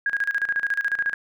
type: tone with tremolo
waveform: sine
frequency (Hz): 1637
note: G#6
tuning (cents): -25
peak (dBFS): -19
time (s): 0.06-1.14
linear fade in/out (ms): 2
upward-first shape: square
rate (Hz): 14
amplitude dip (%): 80
effects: none